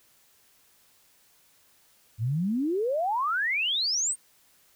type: exponential sweep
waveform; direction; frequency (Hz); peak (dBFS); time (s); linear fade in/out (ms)
sine; up; 103.83 to 8870; -24; 2.18-4.16; 50
effects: white hiss -62 dBFS RMS until 4.75 s